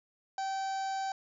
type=harmonic tone; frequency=774 Hz; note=G5; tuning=22 cents flat; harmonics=1 / 2 / 3 / 4 / 5 / 6 / 7 / 8 / 9; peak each=-32 / -44 / -54 / -56 / -53 / -50 / -55 / -57 / -52 dBFS; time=0.38-1.12 s; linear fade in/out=2 ms; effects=none